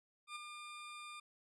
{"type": "tone with ADSR envelope", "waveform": "20% pulse", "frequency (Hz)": 1203, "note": "D6", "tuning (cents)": 41, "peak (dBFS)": -37, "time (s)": [0.27, 1.2], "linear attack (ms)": 87, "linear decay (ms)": 13, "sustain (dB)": -6, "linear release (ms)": 6, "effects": ["resampled to 22050 Hz"]}